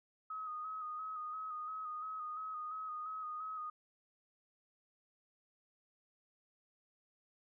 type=tone with vibrato; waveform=sine; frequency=1256 Hz; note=D#6; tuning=16 cents sharp; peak=-40 dBFS; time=0.3-3.7 s; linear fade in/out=5 ms; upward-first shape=square; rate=2.9 Hz; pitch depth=29 cents each way; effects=none